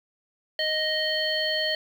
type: harmonic tone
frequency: 622.3 Hz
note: D#5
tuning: in tune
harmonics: 1 / 3 / 5 / 7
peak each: -29 / -29 / -29 / -29 dBFS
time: 0.59-1.75 s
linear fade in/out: 2 ms
effects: 8-bit